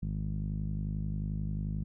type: tone with low-pass filter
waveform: sawtooth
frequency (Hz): 51.3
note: G#1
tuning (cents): -21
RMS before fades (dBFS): -34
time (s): 0.02-1.84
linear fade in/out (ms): 10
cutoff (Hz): 180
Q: 4.1
effects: none